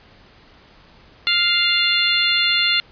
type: harmonic tone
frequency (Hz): 698.5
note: F5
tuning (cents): 0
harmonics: 2 / 3 / 4 / 5 / 6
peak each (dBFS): -25 / -22 / -20 / -21 / -21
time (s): 1.27-2.8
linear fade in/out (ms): 0
effects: pink hiss -49 dBFS RMS until 2.91 s + resampled to 11025 Hz